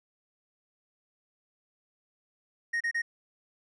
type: tone bursts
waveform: triangle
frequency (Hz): 1864.7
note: A#6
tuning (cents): 0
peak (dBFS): -25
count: 3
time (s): 2.73-3.02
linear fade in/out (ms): 10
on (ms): 76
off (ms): 31
effects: resampled to 22050 Hz